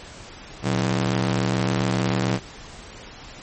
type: ring-modulated tone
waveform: sawtooth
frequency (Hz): 151.3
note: D#3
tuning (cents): -48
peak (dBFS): -13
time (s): 0.62-2.4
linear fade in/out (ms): 50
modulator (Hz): 33.5
effects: pink hiss -41 dBFS RMS until 3.42 s + MP3 32 kbps